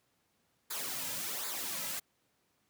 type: noise with flanger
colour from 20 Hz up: white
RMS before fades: -38 dBFS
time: 0.7-2 s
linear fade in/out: 10 ms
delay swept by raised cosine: 0.34 to 2.74 ms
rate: 1.3 Hz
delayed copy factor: -0.65
effects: pink hiss -75 dBFS RMS until 2.69 s + high-pass 100 Hz 12 dB/octave